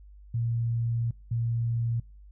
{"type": "tone pair in turn", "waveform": "sine", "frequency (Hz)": [116.54, 116.54], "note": ["A#2", "A#2"], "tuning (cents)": [0, 0], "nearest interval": "unison", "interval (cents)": 0, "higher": "neither", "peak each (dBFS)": -25, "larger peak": "neither", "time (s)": [[0.34, 1.11], [1.31, 2]], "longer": "first", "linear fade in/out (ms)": 5, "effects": ["noise-tail reverb RT60 0.4 s tail -25 dB re dry", "added 50 Hz sine -47 dBFS peak until 2.31 s"]}